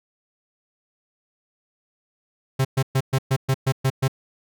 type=tone bursts; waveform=45% pulse; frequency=133.1 Hz; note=C3; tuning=30 cents sharp; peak=-17 dBFS; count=9; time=2.59-4.081 s; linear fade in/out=10 ms; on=59 ms; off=120 ms; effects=none